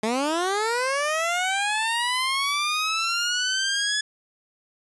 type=linear sweep; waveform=15% pulse; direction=up; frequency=209.5 to 1708 Hz; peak=-16 dBFS; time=0.03-4.01 s; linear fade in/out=5 ms; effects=resampled to 24000 Hz